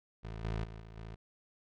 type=tone with level steps; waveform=20% pulse; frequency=55 Hz; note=A1; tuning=in tune; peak=-36 / -29 / -40 / -44 / -39 dBFS; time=0.23-1.16 s; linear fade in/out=20 ms; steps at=0.44 / 0.64 / 0.8 / 0.96 s; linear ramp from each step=5 ms; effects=low-pass 4000 Hz 12 dB/octave